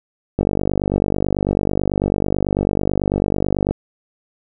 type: click train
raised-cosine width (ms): 2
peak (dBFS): -4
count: 164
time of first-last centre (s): 0.39-3.71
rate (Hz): 49.1
effects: none